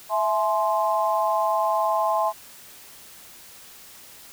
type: chord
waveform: sine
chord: E augmented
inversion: none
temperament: equal with one note detuned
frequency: 659.3 / 848.6 / 1046.5 Hz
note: E5 / G#5 / B#5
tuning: 0 / +37 / 0 cents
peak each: -24 dBFS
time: 0.09-2.33 s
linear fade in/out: 50 ms
effects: white hiss -46 dBFS RMS until 4.32 s